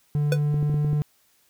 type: tone with pitch glide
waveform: triangle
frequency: 147.2 to 148.4 Hz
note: D3 to D3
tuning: +4 to +18 cents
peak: -18 dBFS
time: 0.15-1.02 s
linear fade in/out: 0 ms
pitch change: +14 cents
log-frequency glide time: 0.28-0.86 s
type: tone with exponential decay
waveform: square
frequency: 496.1 Hz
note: B4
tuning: 8 cents sharp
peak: -18 dBFS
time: 0.32-0.4 s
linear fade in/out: 2 ms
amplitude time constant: 16 ms
type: clicks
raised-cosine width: 3 ms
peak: -19 dBFS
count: 6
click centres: 0.543 / 0.628 / 0.697 / 0.743 / 0.847 / 0.931 s
effects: white hiss -63 dBFS RMS until 1.49 s